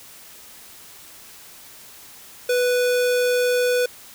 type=tone; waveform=square; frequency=493.9 Hz; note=B4; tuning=in tune; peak=-18 dBFS; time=2.49-3.86 s; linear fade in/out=5 ms; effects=white hiss -44 dBFS RMS until 4.14 s